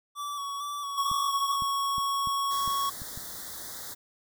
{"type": "tone with vibrato", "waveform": "square", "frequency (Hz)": 1140, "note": "C#6", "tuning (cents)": 48, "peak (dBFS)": -33, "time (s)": [0.15, 1.58], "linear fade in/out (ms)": 50, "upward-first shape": "square", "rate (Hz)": 2.2, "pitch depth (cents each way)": 28}
{"type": "tone", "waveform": "square", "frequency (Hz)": 1108.7, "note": "C#6", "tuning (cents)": 0, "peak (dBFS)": -27, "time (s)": [0.97, 2.9], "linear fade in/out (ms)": 10}
{"type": "clicks", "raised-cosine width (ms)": 5, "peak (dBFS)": -29, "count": 7, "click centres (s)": [1.115, 1.622, 1.982, 2.273, 2.677, 3.019, 3.175]}
{"type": "band-stop noise", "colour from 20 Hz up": "white", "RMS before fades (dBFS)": -40, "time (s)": [2.5, 3.95], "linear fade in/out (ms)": 20, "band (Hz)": [2000, 3400], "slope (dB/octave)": 96}
{"effects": []}